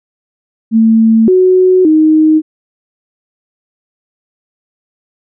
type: tone with pitch steps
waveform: sine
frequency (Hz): 223.8 / 369.9 / 312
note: A3 / F#4 / D#4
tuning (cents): +30 / 0 / +5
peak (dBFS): -4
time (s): 0.71-2.42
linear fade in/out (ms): 50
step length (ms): 570
effects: none